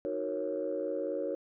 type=chord; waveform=sine; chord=D# minor seventh; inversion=none; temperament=equal with one note detuned; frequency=311.1 / 370 / 466.2 / 550.5 Hz; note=D#4 / F#4 / A#4 / C#5; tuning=0 / 0 / 0 / -12 cents; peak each=-38 / -38 / -36 / -34 dBFS; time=0.05-1.35 s; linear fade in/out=0 ms; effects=tanh soft clip ceiling -23 dBFS